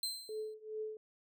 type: tone with exponential decay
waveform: sawtooth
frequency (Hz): 4111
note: C8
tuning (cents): -31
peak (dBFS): -30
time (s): 0.03-0.54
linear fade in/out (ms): 2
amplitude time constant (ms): 110
type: tone with tremolo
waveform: sine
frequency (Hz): 432.8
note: A4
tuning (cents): -29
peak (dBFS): -36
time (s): 0.29-0.97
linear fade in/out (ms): 2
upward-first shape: triangle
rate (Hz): 2.4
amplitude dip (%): 95
effects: none